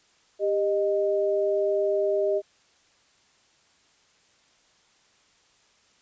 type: tone pair together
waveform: sine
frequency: 396.9 / 618 Hz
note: G4 / D#5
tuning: +22 / -12 cents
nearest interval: minor sixth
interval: 766 cents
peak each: -24 dBFS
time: 0.39-2.42 s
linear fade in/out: 50 ms
effects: white hiss -62 dBFS RMS until 6.01 s + resampled to 16000 Hz